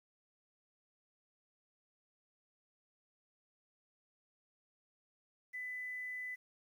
sine tone with quantisation, 2000 Hz, B6, 21 cents sharp, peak -40 dBFS, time 5.53-6.36 s, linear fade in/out 20 ms, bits 11, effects none

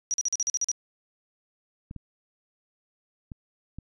sine tone bursts, 5790 Hz, F#8, 38 cents flat, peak -23 dBFS, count 9, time 0.11-0.715 s, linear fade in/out 0 ms, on 29 ms, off 43 ms
clicks, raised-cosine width 5 ms, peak -26 dBFS, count 4, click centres 1.911 / 1.963 / 3.318 / 3.786 s
effects resampled to 22050 Hz

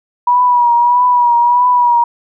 sine tone with vibrato, 969 Hz, B5, 33 cents flat, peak -7 dBFS, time 0.27-2.04 s, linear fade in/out 5 ms, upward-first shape triangle, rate 1.6 Hz, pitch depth 47 cents each way, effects none

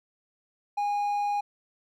triangle tone, 820 Hz, G#5, 22 cents flat, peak -23 dBFS, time 0.77-1.41 s, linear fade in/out 10 ms, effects none

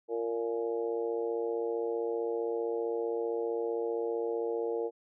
harmonic tone with a mistuned harmonic, 115.4 Hz, A#2, 17 cents flat, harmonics 3 / 4 / 5 / 6 / 7, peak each -37 / -31 / -42 / -45 / -45 dBFS, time 0.08-4.91 s, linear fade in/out 50 ms, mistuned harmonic 7, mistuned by +58 cents, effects none

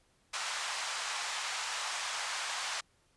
pink band-pass noise, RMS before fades -37 dBFS, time 0.33-2.81 s, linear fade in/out 10 ms, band 830 to 8200 Hz, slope 24 dB/octave, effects pink hiss -70 dBFS RMS until 3.16 s + resampled to 24000 Hz

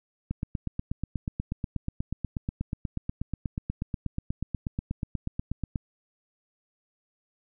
click train, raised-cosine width 5 ms, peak -17 dBFS, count 46, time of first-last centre 0.31-5.758 s, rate 8.26 Hz, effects none

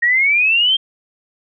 sine exponential sweep, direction up, 1864.7 to 3200 Hz, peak -11 dBFS, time 0.02-0.77 s, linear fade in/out 10 ms, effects none

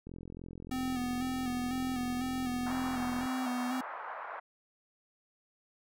click train, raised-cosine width 3 ms, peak -32 dBFS, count 139, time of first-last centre 0.07-3.257 s, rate 43.3 Hz
square tone with vibrato, 252.6 Hz, B3, 39 cents sharp, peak -33 dBFS, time 0.71-3.81 s, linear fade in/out 5 ms, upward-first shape square, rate 2 Hz, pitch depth 32 cents each way
pink band-pass noise, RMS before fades -42 dBFS, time 2.66-4.4 s, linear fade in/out 10 ms, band 710 to 1500 Hz, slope 24 dB/octave
effects none

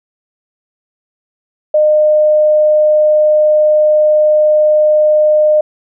sine tone, 609 Hz, D#5, 37 cents flat, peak -6 dBFS, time 1.74-5.61 s, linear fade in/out 5 ms, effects none

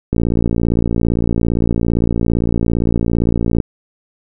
click train, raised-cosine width 3 ms, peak -3 dBFS, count 201, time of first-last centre 0.13-3.602 s, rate 57.6 Hz, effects none

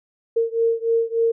sine beating tone pair, 457.2 / 460.6 Hz, A#4 / A#4, -34 / -21 cents, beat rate 3.4 Hz, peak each -20 / -21 dBFS, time 0.36-1.32 s, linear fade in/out 10 ms, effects none

